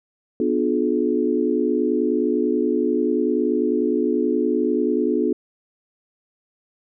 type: chord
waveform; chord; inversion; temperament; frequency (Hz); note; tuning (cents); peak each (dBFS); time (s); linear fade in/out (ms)
sine; B diminished seventh; none; just; 246.9 / 296.3 / 355.6 / 426.7; B3 / D4 / F4 / Ab4; 0 / +15 / +31 / +47; -23; 0.4-5.33; 2
effects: none